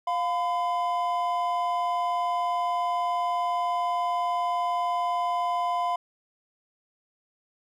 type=tone pair together; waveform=triangle; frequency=703.4 / 1010 Hz; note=F5 / B5; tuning=+12 / +39 cents; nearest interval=tritone; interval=627 cents; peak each=-25 dBFS; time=0.07-5.96 s; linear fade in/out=5 ms; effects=none